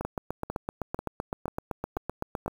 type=two click trains; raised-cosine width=1 ms; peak=-18 / -16 dBFS; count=6 / 20; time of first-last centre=0.01-2.461 / 0.05-2.48 s; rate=2.04 / 7.82 Hz; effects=7-bit